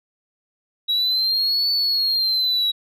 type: linear two-way sweep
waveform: sine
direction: up then down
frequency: 3863 to 4488 to 3863 Hz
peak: -15 dBFS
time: 0.88-2.72 s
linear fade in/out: 20 ms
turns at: 1.71 s
effects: tanh soft clip ceiling -16 dBFS